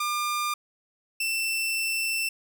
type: tone pair in turn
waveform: sawtooth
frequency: 1200 / 2677 Hz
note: D6 / E7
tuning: +37 / +26 cents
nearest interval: octave + major second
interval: 1389 cents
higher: second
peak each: -22 dBFS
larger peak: neither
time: 0-0.54 / 1.2-2.29 s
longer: second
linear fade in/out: 5 ms
effects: none

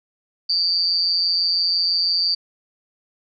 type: tone with amplitude modulation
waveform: sine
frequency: 4640 Hz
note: D8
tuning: 22 cents flat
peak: -13 dBFS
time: 0.49-2.35 s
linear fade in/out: 10 ms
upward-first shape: sine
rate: 174 Hz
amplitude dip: 85%
effects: none

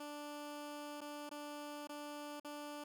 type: tone with dropouts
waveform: 15% pulse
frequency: 293.7 Hz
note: D4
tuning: in tune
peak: -39 dBFS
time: 0-2.84 s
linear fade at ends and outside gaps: 5 ms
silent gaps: 1.008-1.014 / 1.293-1.312 / 1.873-1.892 / 2.399-2.446 s
effects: none

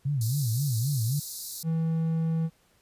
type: tone with vibrato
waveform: sine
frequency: 127.4 Hz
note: C3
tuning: 46 cents flat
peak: -24 dBFS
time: 0.05-1.2 s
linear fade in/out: 10 ms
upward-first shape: sine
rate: 3.8 Hz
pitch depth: 250 cents each way
type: high-pass noise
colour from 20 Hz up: white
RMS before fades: -36 dBFS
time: 0.21-1.63 s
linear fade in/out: 2 ms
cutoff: 3900 Hz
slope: 96 dB/octave
type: tone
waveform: triangle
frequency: 162.6 Hz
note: E3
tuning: 23 cents flat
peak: -22 dBFS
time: 1.63-2.5 s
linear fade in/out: 50 ms
effects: pink hiss -65 dBFS RMS until 2.81 s + resampled to 32000 Hz

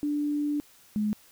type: tone pair in turn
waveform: sine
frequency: 293.7 / 211 Hz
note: D4 / G#3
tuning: 0 / +28 cents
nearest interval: tritone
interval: 572 cents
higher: first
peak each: -25 / -24 dBFS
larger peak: second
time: 0.03-0.6 / 0.96-1.13 s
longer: first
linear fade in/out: 0 ms
effects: white hiss -57 dBFS RMS until 1.31 s

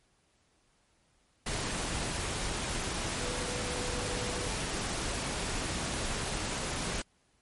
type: tone in noise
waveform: sine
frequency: 493.9 Hz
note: B4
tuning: in tune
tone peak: -40 dBFS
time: 3.2-4.48 s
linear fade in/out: 5 ms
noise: pink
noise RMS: -34 dBFS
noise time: 1.46-7.02 s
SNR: -9 dB
effects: pink hiss -70 dBFS RMS until 7.41 s + MP3 48 kbps

